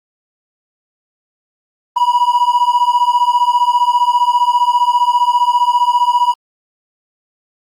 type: beating tone pair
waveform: triangle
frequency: 965 / 980 Hz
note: B5 / B5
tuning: -40 / -14 cents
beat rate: 15 Hz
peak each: -11 dBFS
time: 1.96-6.34 s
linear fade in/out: 10 ms
effects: Opus 32 kbps